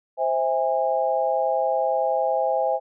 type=chord; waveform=sine; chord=C augmented; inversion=none; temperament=just; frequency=523.3 / 654.1 / 817.6 Hz; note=C5 / E5 / G#5; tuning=0 / -14 / -27 cents; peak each=-24 dBFS; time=0.17-2.8 s; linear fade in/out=50 ms; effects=none